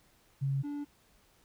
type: tone pair in turn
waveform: sine / triangle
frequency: 137.2 / 289.5 Hz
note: C#3 / D4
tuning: -17 / -25 cents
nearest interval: octave + minor second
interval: 1292 cents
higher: second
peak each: -28 / -33 dBFS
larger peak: first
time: 0.41-0.63 / 0.63-0.85 s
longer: neither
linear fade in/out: 20 ms
effects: pink hiss -66 dBFS RMS until 1.44 s